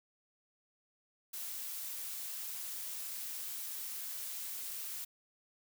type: noise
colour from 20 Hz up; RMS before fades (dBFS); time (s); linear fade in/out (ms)
blue; -42; 1.33-5.05; 10
effects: none